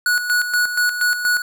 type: tone with tremolo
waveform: square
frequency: 1465 Hz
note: F#6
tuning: 18 cents flat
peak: -15 dBFS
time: 0.06-1.42 s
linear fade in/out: 2 ms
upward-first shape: square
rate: 4.2 Hz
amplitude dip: 60%
effects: none